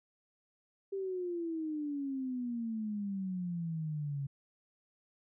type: exponential sweep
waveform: sine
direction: down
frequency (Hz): 395.6 to 137.1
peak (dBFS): -34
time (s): 0.92-4.27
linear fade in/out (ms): 10
effects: none